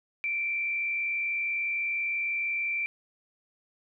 sine tone with frequency modulation, 2349 Hz, D7, in tune, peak -27 dBFS, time 0.24-2.86 s, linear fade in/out 0 ms, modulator 66.1 Hz, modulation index 0.69, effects none

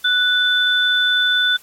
sine tone pair together, 1480 / 3508 Hz, F#6 / A7, 0 / -6 cents, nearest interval octave + minor third, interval 1494 cents, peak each -16 dBFS, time 0.04-1.57 s, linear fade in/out 10 ms, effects white hiss -47 dBFS RMS until 1.62 s + MP3 64 kbps

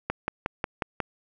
click train, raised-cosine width 0.5 ms, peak -11 dBFS, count 6, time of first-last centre 0.1-1.003 s, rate 5.54 Hz, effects none

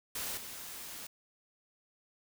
white noise with level steps, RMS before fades -38 / -45 dBFS, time 0.15-1.07 s, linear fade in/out 5 ms, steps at 0.37 s, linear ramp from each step 5 ms, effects none

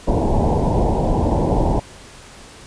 pink low-pass noise, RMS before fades -17 dBFS, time 0.07-1.8 s, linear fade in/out 10 ms, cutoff 970 Hz, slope 96 dB/octave, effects pink hiss -41 dBFS RMS until 2.66 s + resampled to 22050 Hz

